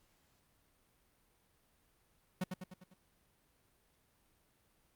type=tone with echo; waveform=45% pulse; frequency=184.3 Hz; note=F#3; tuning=7 cents flat; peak=-33 dBFS; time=2.41-2.44 s; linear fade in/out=5 ms; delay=100 ms; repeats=5; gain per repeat=-5 dB; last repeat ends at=2.94 s; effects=pink hiss -73 dBFS RMS until 4.95 s + Opus 48 kbps